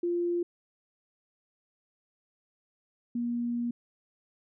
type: tone pair in turn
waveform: sine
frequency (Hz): 347.4 / 238.4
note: F4 / A#3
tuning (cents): -9 / +39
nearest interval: perfect fifth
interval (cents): 652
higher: first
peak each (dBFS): -26 / -28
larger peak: first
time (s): 0.03-0.43 / 3.15-3.71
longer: second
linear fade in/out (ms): 5
effects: none